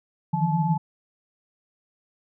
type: tone cluster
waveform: sine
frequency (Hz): 153.8 / 163.9 / 172 / 864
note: D#3 / E3 / F3 / A5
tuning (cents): -20 / -10 / -26 / -32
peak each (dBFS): -25 / -27 / -25 / -26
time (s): 0.33-0.78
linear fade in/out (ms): 10
effects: none